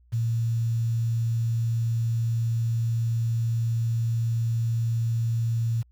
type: tone with quantisation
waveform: sine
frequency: 115.2 Hz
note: A#2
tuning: 20 cents flat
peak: -22 dBFS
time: 0.12-5.83 s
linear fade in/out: 20 ms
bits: 8
effects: added 60 Hz sine -55 dBFS peak until 5.91 s